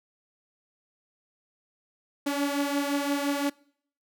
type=beating tone pair; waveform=sawtooth; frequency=282.5 / 288.3 Hz; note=C#4 / D4; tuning=+33 / -32 cents; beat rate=5.8 Hz; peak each=-23 / -27 dBFS; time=2.26-3.5 s; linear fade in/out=10 ms; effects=noise-tail reverb RT60 0.6 s tail -24 dB re dry